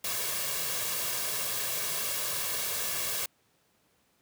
white noise with comb filter, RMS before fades -32 dBFS, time 0.04-3.26 s, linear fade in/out 5 ms, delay 1.8 ms, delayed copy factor +0.6, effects pink hiss -69 dBFS RMS until 4.21 s + high-pass 100 Hz 12 dB/octave

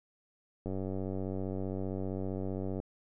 click train, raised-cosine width 2 ms, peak -24 dBFS, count 205, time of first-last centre 0.66-2.801 s, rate 95.3 Hz, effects none

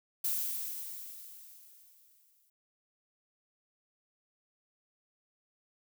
violet noise with exponential decay, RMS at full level -31 dBFS, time 0.24-2.5 s, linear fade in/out 5 ms, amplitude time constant 490 ms, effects none

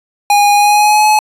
square tone with pitch glide, 820 to 852.8 Hz, G#5 to G#5, -22 to +46 cents, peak -7 dBFS, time 0.3-1.19 s, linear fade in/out 2 ms, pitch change +68 cents, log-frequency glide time 0.54-1.07 s, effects resampled to 32000 Hz

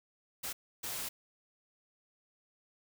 white noise bursts at uneven times, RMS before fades -39 dBFS, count 2, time 0.43-0.53 / 0.83-1.09 s, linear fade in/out 10 ms, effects none

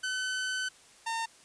sawtooth tone pair in turn, 1516 / 910.3 Hz, F#6 / A#5, +42 / -41 cents, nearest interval major sixth, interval 883 cents, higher first, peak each -27 dBFS, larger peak neither, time 0.03-0.69 / 1.06-1.26 s, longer first, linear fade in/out 10 ms, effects white hiss -57 dBFS RMS until 1.44 s + resampled to 22050 Hz

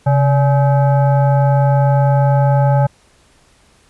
sine tone with frequency modulation, 135.6 Hz, C#3, 38 cents flat, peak -9 dBFS, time 0.06-2.87 s, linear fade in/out 10 ms, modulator 709 Hz, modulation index 0.74, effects pink hiss -52 dBFS RMS until 3.89 s + resampled to 24000 Hz

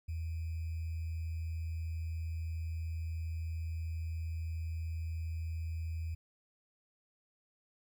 sine tone with sample-and-hold, 81.5 Hz, E2, 19 cents flat, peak -35 dBFS, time 0.08-6.15 s, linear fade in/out 10 ms, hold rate 2450 Hz, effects none

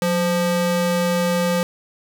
square ring-modulated tone, 349.2 Hz, F4, in tune, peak -15 dBFS, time 0.02-1.63 s, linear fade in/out 0 ms, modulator 168 Hz, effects none

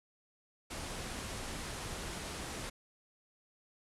pink low-pass noise, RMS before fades -42 dBFS, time 0.7-2.7 s, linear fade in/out 10 ms, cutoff 11000 Hz, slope 48 dB/octave, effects none

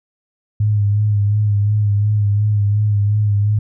sine tone with vibrato, 103.83 Hz, G#2, in tune, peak -12 dBFS, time 0.6-3.59 s, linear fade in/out 5 ms, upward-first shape sine, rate 2.8 Hz, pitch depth 38 cents each way, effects none

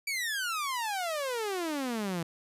sawtooth exponential sweep, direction down, 2332 to 161.9 Hz, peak -27 dBFS, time 0.07-2.23 s, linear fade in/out 5 ms, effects resampled to 32000 Hz

